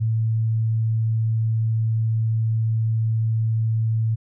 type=tone; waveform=sine; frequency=111.8 Hz; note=A2; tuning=28 cents sharp; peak=-18 dBFS; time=0-4.16 s; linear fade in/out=20 ms; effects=none